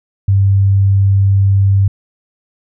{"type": "tone", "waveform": "sine", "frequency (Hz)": 98.2, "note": "G2", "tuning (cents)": 4, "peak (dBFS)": -7, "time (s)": [0.28, 1.88], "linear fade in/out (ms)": 5, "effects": []}